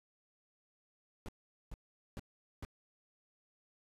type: noise bursts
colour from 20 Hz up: brown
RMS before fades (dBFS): -43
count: 4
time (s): 1.26-2.65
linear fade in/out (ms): 0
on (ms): 25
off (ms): 430
effects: resampled to 32000 Hz